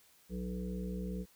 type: harmonic tone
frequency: 61.3 Hz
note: B1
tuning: 12 cents flat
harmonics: 1 / 3 / 5 / 7 / 8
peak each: -41 / -38 / -50 / -47 / -49 dBFS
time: 0.29-1.26 s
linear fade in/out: 50 ms
effects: white hiss -65 dBFS RMS until 1.35 s